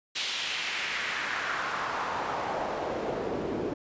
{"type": "noise with band-pass filter sweep", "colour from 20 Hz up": "pink", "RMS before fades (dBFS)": -32, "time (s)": [0.15, 3.74], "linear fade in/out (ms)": 10, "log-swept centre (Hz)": [3600, 340], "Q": 1.8, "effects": ["resampled to 16000 Hz"]}